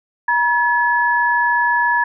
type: tone pair together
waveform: sine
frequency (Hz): 957 / 1709.4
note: A#5 / G#6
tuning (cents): +45 / +49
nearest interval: minor seventh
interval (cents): 1004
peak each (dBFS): -16 / -16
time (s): 0.28-2.04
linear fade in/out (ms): 5
effects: none

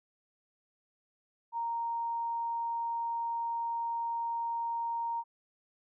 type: tone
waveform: sine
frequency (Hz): 930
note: A#5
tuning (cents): -4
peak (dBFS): -31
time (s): 1.52-5.24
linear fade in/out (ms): 50
effects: none

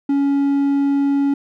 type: tone with hard clipping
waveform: triangle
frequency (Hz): 280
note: C#4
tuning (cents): +18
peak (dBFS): -15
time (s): 0.09-1.34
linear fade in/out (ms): 5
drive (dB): 6
effects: none

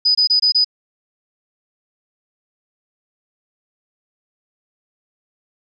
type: tone bursts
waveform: sine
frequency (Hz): 4978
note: D#8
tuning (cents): 0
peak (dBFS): -11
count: 5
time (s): 0.05-0.646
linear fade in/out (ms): 10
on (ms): 100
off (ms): 24
effects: none

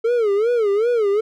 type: tone with vibrato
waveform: triangle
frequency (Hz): 440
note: A4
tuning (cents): 0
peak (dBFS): -13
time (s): 0.04-1.21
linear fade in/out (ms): 10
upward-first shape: sine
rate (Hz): 2.6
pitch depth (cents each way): 180
effects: none

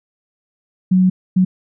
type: tone bursts at uneven times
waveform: sine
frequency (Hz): 185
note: F#3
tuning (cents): 0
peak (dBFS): -9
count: 2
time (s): 0.91-1.1 / 1.36-1.45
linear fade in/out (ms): 10
effects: none

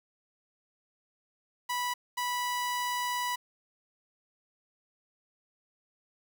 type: tone bursts at uneven times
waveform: sawtooth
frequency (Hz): 983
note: B5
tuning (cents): -8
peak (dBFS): -26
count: 2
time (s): 1.69-1.94 / 2.17-3.36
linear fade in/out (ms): 10
effects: 9-bit

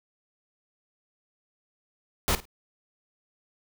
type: noise with echo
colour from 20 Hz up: pink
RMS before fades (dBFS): -24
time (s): 2.28-2.35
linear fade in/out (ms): 0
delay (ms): 52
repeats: 2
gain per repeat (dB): -15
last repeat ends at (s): 2.454
effects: none

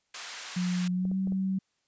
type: high-pass noise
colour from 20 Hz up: pink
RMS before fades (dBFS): -40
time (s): 0.14-0.88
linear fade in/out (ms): 5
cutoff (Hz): 1300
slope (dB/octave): 12
type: tone with pitch glide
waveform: sine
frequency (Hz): 180 to 190.59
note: F#3 to G3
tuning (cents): -47 to -48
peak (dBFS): -26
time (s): 0.56-1.59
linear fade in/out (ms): 10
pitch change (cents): +99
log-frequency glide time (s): 0.91-1.17
type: clicks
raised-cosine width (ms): 2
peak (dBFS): -30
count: 4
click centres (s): 1.053 / 1.115 / 1.273 / 1.322
effects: white hiss -75 dBFS RMS until 1.87 s + resampled to 16000 Hz

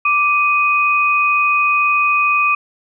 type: tone pair together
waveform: sine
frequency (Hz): 1174.7 / 2499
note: D6 / D#7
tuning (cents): 0 / +7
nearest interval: octave + minor second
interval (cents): 1307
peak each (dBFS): -15 / -14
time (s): 0.05-2.55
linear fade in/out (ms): 5
effects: none

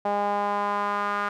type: tone with band-pass filter sweep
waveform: sawtooth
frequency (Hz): 204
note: G#3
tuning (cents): -31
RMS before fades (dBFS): -26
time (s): 0.05-1.29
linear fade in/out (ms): 5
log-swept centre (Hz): 760 to 1300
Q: 3.3
effects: none

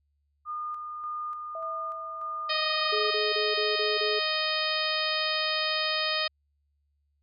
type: tone with tremolo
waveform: sine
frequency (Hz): 1218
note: D#6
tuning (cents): -37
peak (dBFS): -31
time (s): 0.45-3.16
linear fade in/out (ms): 50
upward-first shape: square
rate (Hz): 1.7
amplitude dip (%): 35
type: tone with exponential decay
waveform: sine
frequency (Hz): 651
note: E5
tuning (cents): -22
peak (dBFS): -35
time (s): 1.55-4.13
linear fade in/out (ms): 2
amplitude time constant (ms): 560
type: harmonic tone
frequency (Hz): 622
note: D#5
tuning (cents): -1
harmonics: 1 / 2 / 3 / 4 / 5 / 6 / 7 / 8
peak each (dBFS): -34 / -34 / -34 / -34 / -34 / -34 / -34 / -34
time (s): 2.49-6.28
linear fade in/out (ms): 10
type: tone bursts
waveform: sine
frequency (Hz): 423.9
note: G#4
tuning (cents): +35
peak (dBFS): -28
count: 6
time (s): 2.92-4.195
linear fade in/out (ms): 10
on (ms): 190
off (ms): 27
effects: added 72 Hz sine -70 dBFS peak until 7.22 s

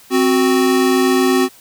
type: tone pair together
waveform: square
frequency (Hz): 261.9 / 370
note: C4 / F#4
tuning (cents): +2 / 0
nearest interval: tritone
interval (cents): 598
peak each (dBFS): -15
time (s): 0.1-1.49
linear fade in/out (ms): 50
effects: white hiss -45 dBFS RMS until 1.6 s

